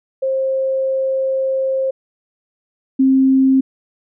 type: tone pair in turn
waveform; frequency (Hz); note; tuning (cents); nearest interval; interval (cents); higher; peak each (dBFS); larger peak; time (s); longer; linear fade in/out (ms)
sine; 531 / 265.5; C5 / C4; +25 / +25; octave; 1200; first; -15 / -9; second; 0.22-1.91 / 2.99-3.61; first; 10
effects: none